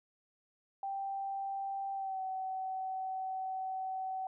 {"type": "tone with pitch glide", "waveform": "sine", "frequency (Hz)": [784, 757.7], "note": ["G5", "F#5"], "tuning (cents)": [0, 41], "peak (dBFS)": -35, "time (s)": [0.83, 4.27], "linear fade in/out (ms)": 2, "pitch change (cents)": -59, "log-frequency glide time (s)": [1.94, 2.21], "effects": []}